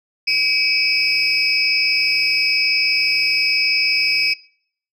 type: tone cluster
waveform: sine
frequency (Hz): 2299 / 2566 / 4972 / 5240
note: D7 / E7 / D#8 / E8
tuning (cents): -37 / -47 / -2 / -11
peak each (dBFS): -20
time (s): 0.27-4.34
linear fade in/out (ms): 10
effects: noise-tail reverb RT60 0.6 s tail -23 dB re dry + tanh soft clip ceiling -6 dBFS